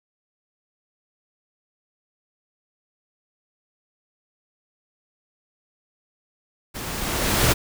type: noise with level ramp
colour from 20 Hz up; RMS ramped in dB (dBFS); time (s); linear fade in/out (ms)
pink; -33 to -17; 6.74-7.54; 20
effects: none